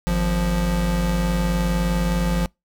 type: tone pair together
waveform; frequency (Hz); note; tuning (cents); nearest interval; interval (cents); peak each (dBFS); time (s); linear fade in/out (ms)
square; 51.7 / 174.61; G#1 / F3; -7 / 0; octave + major sixth; 2107; -22; 0.07-2.46; 0
effects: noise-tail reverb RT60 0.2 s tail -26 dB re dry